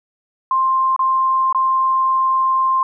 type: tone with dropouts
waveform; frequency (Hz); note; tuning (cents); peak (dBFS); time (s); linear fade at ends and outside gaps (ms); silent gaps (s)
sine; 1052; C6; +9; -13; 0.51-2.83; 2; 0.963-0.992 / 1.527-1.547
effects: none

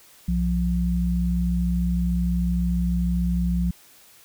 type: tone pair together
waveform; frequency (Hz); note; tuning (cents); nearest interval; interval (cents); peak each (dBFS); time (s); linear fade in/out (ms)
sine; 62.2 / 175.77; B1 / F3; +13 / +11; octave + tritone; 1798; -23 / -22; 0.28-3.71; 5
effects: white hiss -52 dBFS RMS until 4.24 s

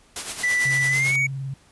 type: noise with tremolo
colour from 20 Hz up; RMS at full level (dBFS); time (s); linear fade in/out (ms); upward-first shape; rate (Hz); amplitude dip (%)
white; -28; 0.16-1.16; 2; sine; 9; 60
type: tone with pitch glide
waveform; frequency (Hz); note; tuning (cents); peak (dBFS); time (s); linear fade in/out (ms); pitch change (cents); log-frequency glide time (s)
triangle; 1975.5 to 2243; B6 to C#7; 0 to +20; -17; 0.43-1.27; 10; +220; 0.89-1.14
type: tone with vibrato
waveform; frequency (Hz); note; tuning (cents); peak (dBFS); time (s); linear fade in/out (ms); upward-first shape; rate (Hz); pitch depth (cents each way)
sine; 135.2; C#3; -43; -27; 0.65-1.54; 5; square; 20; 40
effects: pink hiss -56 dBFS RMS until 1.71 s + resampled to 24000 Hz

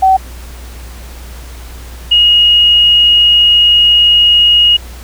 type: tone pair in turn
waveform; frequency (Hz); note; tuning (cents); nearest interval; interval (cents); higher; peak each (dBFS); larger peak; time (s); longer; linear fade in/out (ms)
sine; 762 / 2877; G5 / F#7; -49 / -49; octave + major seventh; 2300; second; -4; neither; 0.02-0.17 / 2.11-4.77; second; 10
effects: added 60 Hz sine -27 dBFS peak until 5.03 s + pink hiss -35 dBFS RMS until 5.03 s

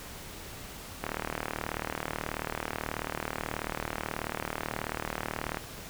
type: click train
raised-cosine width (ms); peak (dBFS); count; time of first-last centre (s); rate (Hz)
0.5; -16; 175; 1.04-5.571; 38.4
effects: pink hiss -44 dBFS RMS until 5.89 s

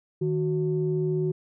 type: tone pair together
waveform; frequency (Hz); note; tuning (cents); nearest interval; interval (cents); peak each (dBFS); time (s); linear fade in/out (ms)
sine; 155.57 / 370; D#3 / F#4; 0 / 0; octave + minor third; 1500; -25; 0.21-1.32; 10
effects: tanh soft clip ceiling -15 dBFS

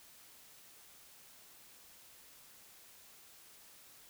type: silence
effects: white hiss -59 dBFS RMS until 4.09 s

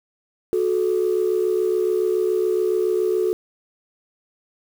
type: tone pair together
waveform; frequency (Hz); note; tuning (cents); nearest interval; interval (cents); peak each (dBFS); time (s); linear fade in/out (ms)
sine; 366.8 / 433.9; F#4 / A4; -15 / -24; minor third; 291; -19 / -20; 0.53-3.33; 0
effects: tanh soft clip ceiling -11 dBFS + 7-bit

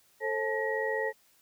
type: tone cluster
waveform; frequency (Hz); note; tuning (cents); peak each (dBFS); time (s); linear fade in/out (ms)
sine; 441.1 / 536 / 869 / 1899; A4 / C5 / A5 / A#6; +4 / +42 / -22 / +32; -32 / -34 / -37 / -33; 0.2-1.13; 50
effects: white hiss -65 dBFS RMS until 1.41 s

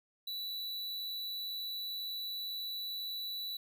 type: tone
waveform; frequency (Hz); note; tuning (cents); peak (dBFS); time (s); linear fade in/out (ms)
square; 3951; B7; 0; -38; 0.27-3.57; 5
effects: none

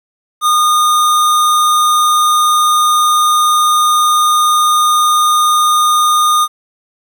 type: tone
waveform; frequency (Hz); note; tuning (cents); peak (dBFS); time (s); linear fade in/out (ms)
square; 1223; D#6; -30; -9; 0.41-6.48; 50
effects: 8-bit

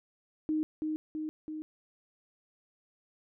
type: tone with echo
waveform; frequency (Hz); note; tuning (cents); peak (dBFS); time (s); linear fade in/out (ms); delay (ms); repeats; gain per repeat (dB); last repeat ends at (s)
sine; 310; D#4; -6; -27; 0.49-0.63; 0; 330; 3; -3; 1.62
effects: none

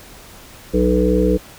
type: harmonic tone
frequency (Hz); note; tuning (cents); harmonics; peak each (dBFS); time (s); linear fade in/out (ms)
61.6; B1; -4; 1 / 3 / 5 / 7 / 8; -19 / -19 / -19 / -19 / -19; 0.73-1.38; 20
effects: pink hiss -41 dBFS RMS until 1.58 s

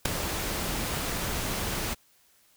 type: noise with ADSR envelope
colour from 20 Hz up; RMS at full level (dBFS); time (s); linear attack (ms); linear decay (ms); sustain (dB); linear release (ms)
pink; -20; 0.05-1.95; 7; 4; -11; 22
effects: white hiss -63 dBFS RMS until 2.56 s

